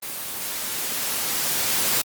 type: noise with level ramp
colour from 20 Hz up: white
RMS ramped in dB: -32 to -21 dBFS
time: 0.02-2.02 s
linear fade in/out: 10 ms
effects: high-pass 100 Hz 12 dB/octave + Opus 24 kbps